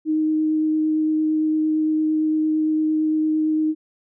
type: tone with vibrato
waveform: sine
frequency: 311.1 Hz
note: D#4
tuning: in tune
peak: -17 dBFS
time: 0.05-3.75 s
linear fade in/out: 50 ms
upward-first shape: sine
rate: 8.8 Hz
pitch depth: 8 cents each way
effects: none